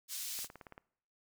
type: high-pass noise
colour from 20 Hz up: pink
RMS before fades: -41 dBFS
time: 0.08-0.48 s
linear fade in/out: 50 ms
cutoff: 4500 Hz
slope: 12 dB/octave
type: click train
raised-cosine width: 0.5 ms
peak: -34 dBFS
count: 8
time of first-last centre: 0.39-0.779 s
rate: 18 Hz
effects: noise-tail reverb RT60 0.7 s tail -23 dB re dry